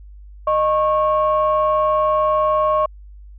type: tone pair together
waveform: sine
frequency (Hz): 615.7 / 1095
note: D#5 / C#6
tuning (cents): -18 / -22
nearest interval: minor seventh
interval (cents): 996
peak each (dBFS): -16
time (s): 0.47-2.86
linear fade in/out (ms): 5
effects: tanh soft clip ceiling -8 dBFS + added 50 Hz sine -37 dBFS peak until 3.38 s